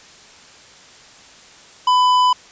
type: tone with tanh clipping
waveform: sine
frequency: 1000 Hz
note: B5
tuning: 21 cents sharp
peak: -13 dBFS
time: 1.87-2.33 s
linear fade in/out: 5 ms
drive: 12 dB
effects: white hiss -44 dBFS RMS until 2.51 s + resampled to 16000 Hz